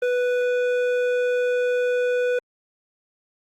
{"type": "tone with hard clipping", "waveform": "sine", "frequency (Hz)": 493.9, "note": "B4", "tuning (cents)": 0, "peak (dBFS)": -21, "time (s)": [0.02, 2.39], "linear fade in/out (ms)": 5, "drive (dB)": 10, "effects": ["Opus 24 kbps"]}